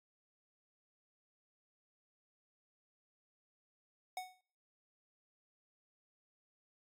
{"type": "tone with exponential decay", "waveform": "square", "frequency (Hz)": 740, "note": "F#5", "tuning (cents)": 0, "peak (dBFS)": -37, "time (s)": [4.17, 4.41], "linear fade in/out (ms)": 2, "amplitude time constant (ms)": 51, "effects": ["noise-tail reverb RT60 0.6 s tail -26 dB re dry", "MP3 64 kbps"]}